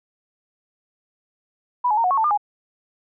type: tone with pitch steps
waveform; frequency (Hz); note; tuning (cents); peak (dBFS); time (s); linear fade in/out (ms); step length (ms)
sine; 984 / 847 / 920 / 730 / 1101 / 885 / 1203 / 829; B5 / G#5 / A#5 / F#5 / C#6 / A5 / D6 / G#5; -7 / +34 / -23 / -24 / -12 / +10 / +41 / -3; -16; 1.84-2.376; 10; 67
effects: none